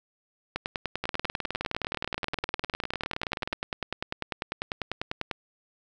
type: two click trains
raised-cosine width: 0.3 ms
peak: -13 / -14 dBFS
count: 49 / 49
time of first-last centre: 0.56-5.312 / 1.04-3.527 s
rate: 10.1 / 19.3 Hz
effects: none